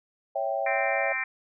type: chord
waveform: sine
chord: C# diminished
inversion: none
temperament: equal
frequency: 554.4 / 659.3 / 784 Hz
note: C#5 / E5 / G5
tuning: 0 / 0 / 0 cents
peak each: -30 dBFS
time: 0.35-1.13 s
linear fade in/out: 10 ms
type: harmonic tone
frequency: 261.1 Hz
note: C4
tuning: 3 cents flat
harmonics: 3 / 4 / 5 / 6 / 7 / 8 / 9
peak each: -41 / -40 / -41 / -39 / -31 / -34 / -31 dBFS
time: 0.66-1.24 s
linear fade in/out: 5 ms
effects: none